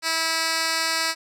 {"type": "tone with band-pass filter", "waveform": "10% pulse", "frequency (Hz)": 325.2, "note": "E4", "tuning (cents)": -23, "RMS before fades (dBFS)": -24, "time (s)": [0.02, 1.15], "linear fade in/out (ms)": 50, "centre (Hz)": 4800, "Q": 0.87, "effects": []}